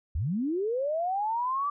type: linear sweep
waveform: sine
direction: up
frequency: 60 to 1174.7 Hz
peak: -26 dBFS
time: 0.15-1.7 s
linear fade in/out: 5 ms
effects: none